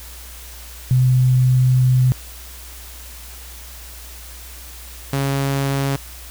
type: tone pair in turn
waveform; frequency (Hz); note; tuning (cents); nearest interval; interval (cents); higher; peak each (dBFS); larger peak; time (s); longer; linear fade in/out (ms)
sine / sawtooth; 127.6 / 137.86; C3 / C#3; -43 / -9; minor second; 134; second; -11 / -14; first; 0.91-2.12 / 5.13-5.96; first; 0
effects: added 60 Hz sine -37 dBFS peak until 6.3 s + white hiss -39 dBFS RMS until 6.3 s